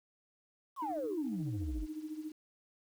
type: exponential sweep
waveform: sine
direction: down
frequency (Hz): 1158 to 41.2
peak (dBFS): -34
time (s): 0.76-1.87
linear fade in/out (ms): 50
type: tone with tremolo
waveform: sine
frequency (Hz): 309.2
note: D#4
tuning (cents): -11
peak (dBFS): -36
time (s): 0.82-2.32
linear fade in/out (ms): 5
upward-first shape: sine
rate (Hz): 14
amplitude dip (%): 70
effects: tanh soft clip ceiling -28 dBFS + 10-bit